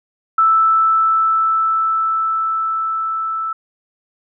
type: tone with level ramp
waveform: sine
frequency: 1318.5 Hz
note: E6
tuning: in tune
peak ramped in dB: -9 to -19 dBFS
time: 0.38-3.53 s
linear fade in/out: 5 ms
effects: none